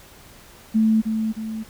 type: tone with echo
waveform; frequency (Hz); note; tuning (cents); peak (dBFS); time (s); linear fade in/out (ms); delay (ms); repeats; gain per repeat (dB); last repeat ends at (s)
sine; 220; A3; 0; -14; 0.74-1.02; 20; 310; 2; -6; 1.64
effects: pink hiss -47 dBFS RMS until 1.69 s